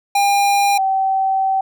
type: tone pair in turn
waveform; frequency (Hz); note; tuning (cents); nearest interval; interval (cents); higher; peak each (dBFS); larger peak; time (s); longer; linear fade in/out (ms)
square / sine; 804 / 769.7; G5 / G5; +44 / -32; minor second; 76; first; -13 / -14; first; 0.15-0.78 / 0.78-1.61; second; 5
effects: none